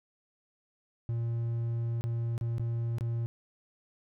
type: tone with dropouts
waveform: triangle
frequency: 116.54 Hz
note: A#2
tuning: in tune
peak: -27 dBFS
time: 1.09-3.26 s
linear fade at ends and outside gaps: 0 ms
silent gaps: 2.01-2.04 / 2.379-2.411 / 2.582-2.596 / 2.984-3.009 s
effects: none